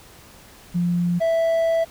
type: tone pair in turn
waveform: sine / triangle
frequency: 174.61 / 659.2 Hz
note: F3 / E5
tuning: 0 / 0 cents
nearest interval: octave + major seventh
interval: 2300 cents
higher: second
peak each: -18 / -15 dBFS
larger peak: second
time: 0.74-1.2 / 1.2-1.85 s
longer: second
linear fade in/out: 20 ms
effects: pink hiss -47 dBFS RMS until 1.9 s